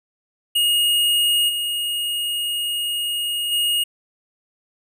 square tone with level steps, 2865 Hz, F7, 44 cents sharp, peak -16 / -22 / -18 dBFS, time 0.55-3.84 s, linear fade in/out 10 ms, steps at 1.48 / 3.51 s, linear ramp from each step 20 ms, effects none

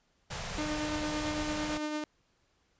pink band-stop noise, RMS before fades -38 dBFS, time 0.3-1.78 s, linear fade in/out 10 ms, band 210 to 420 Hz, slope 48 dB/octave
sawtooth tone with tremolo, 302.9 Hz, D#4, 46 cents flat, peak -27 dBFS, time 0.58-2.04 s, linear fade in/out 2 ms, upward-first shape triangle, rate 8.9 Hz, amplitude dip 40%
effects pink hiss -72 dBFS RMS until 2.79 s + resampled to 16000 Hz

